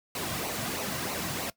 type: noise with flanger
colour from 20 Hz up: pink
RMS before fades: -33 dBFS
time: 0.15-1.5 s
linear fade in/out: 2 ms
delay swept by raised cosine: 0.57 to 2.37 ms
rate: 3.1 Hz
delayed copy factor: -0.55
effects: noise-tail reverb RT60 0.1 s tail -19 dB re dry + high-pass 80 Hz 12 dB/octave